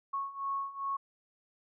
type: beating tone pair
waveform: sine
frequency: 1100 / 1102.5 Hz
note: C#6 / C#6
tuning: -14 / -10 cents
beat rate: 2.5 Hz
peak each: -38 / -35 dBFS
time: 0.13-0.97 s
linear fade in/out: 10 ms
effects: none